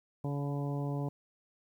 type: harmonic tone with a mistuned harmonic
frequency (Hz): 142.3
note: C#3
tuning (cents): +46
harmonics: 1 / 2 / 3 / 4 / 5 / 6 / 7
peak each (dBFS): -33 / -39 / -43 / -45 / -47 / -49 / -50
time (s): 0.24-1.09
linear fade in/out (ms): 5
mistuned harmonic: 6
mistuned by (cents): +19
effects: 11-bit